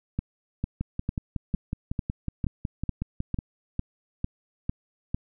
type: two click trains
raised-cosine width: 5 ms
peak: -16 / -14 dBFS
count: 15 / 12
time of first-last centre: 0.81-3.388 / 0.19-5.145 s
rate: 5.43 / 2.22 Hz
effects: none